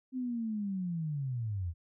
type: linear sweep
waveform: sine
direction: down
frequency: 261.6 to 79.7 Hz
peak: -32 dBFS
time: 0.12-1.74 s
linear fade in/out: 50 ms
effects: none